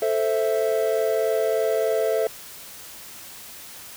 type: chord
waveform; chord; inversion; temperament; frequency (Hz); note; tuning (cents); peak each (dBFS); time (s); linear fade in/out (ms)
triangle; A minor; none; equal; 440 / 523.3 / 659.3; A4 / C5 / E5; 0 / 0 / 0; -21 / -24 / -22; 0.02-2.27; 2
effects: white hiss -41 dBFS RMS until 3.96 s